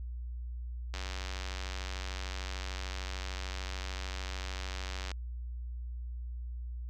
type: click train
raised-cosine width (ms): 0.2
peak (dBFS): -22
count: 391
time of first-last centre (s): 0.94-5.116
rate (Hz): 93.4
effects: added 60 Hz sine -37 dBFS peak until 6.89 s